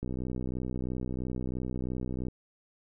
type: click train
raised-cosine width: 3 ms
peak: -22 dBFS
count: 143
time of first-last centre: 0.03-2.284 s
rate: 63 Hz
effects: none